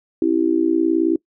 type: tone with amplitude modulation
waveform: sine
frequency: 327.7 Hz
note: E4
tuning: 10 cents flat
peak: -10 dBFS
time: 0.22-1.16 s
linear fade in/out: 2 ms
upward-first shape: sine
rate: 59.2 Hz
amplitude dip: 95%
effects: noise-tail reverb RT60 0.1 s tail -22 dB re dry